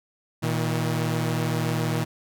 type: tone pair together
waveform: sawtooth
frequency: 117.6 / 159.29 Hz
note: A#2 / D#3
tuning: +16 / +41 cents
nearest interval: perfect fourth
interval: 525 cents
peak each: -22 dBFS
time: 0.42-2.05 s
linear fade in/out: 20 ms
effects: none